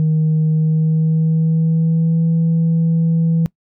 sine tone with pitch glide, 156.7 to 164.49 Hz, D#3 to E3, +13 to -3 cents, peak -10 dBFS, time 0-3.46 s, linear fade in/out 0 ms, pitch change +84 cents, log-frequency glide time 0.5-2.24 s, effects noise-tail reverb RT60 0.1 s tail -23 dB re dry + tanh soft clip ceiling -10 dBFS

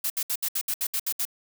blue noise bursts, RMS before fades -27 dBFS, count 10, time 0.04-1.253 s, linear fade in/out 5 ms, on 61 ms, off 67 ms, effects none

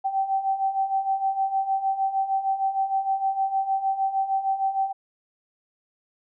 sine beating tone pair, 771 / 777.5 Hz, G5 / G5, -29 / -14 cents, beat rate 6.5 Hz, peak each -28 / -23 dBFS, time 0.04-4.93 s, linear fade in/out 20 ms, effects none

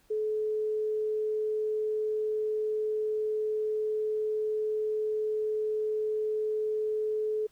sine tone, 429.9 Hz, A4, 40 cents flat, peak -27 dBFS, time 0.1-7.47 s, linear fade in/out 10 ms, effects pink hiss -66 dBFS RMS until 7.51 s

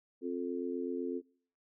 harmonic tone, 87.9 Hz, F2, 12 cents sharp, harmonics 3 / 4 / 5, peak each -37 / -38 / -39 dBFS, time 0.21-1.22 s, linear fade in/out 50 ms, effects noise-tail reverb RT60 0.5 s tail -22 dB re dry

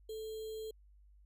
sine tone with sample-and-hold, 437.8 Hz, A4, 9 cents flat, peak -40 dBFS, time 0.09-0.71 s, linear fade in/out 5 ms, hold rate 3675 Hz, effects added 50 Hz sine -59 dBFS peak until 1.25 s

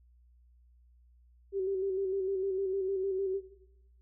sine tone with vibrato, 384.4 Hz, G4, 34 cents flat, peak -29 dBFS, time 1.52-3.41 s, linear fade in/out 50 ms, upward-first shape square, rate 6.6 Hz, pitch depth 39 cents each way, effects noise-tail reverb RT60 1.0 s tail -18 dB re dry + added 60 Hz sine -59 dBFS peak until 4.01 s

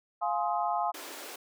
sine chord, F minor seventh, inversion none, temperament just, 698.5 / 838.1 / 1047.7 / 1257.2 Hz, F5 / Ab5 / C6 / Eb6, 0 / +16 / +2 / +18 cents, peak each -31 / -31 / -34 / -36 dBFS, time 0.21-0.92 s, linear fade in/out 20 ms
pink high-pass noise, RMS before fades -43 dBFS, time 0.94-1.36 s, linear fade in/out 5 ms, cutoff 290 Hz, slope 48 dB/octave
effects none

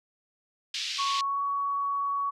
pink band-pass noise, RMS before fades -33 dBFS, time 0.74-1.21 s, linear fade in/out 2 ms, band 2700 to 5200 Hz, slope 24 dB/octave
sine tone with pitch glide, 1108.7 to 1122.9 Hz, C#6 to C#6, 0 to +22 cents, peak -26 dBFS, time 0.98-2.31 s, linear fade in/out 20 ms, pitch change +22 cents, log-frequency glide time 1.25-1.41 s
effects none

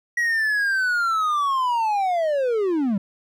triangle linear sweep, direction down, 1920 to 185.2 Hz, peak -17 dBFS, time 0.17-2.98 s, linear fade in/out 5 ms, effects none

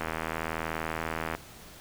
click train, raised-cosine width 0.5 ms, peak -16 dBFS, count 109, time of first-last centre 0.01-1.35 s, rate 80.6 Hz, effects pink hiss -49 dBFS RMS until 1.8 s

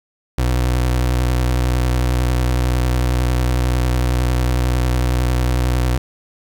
30% pulse tone with vibrato, 62 Hz, B1, 7 cents sharp, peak -12 dBFS, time 0.38-5.98 s, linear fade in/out 5 ms, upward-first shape sine, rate 11 Hz, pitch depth 41 cents each way, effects 8-bit

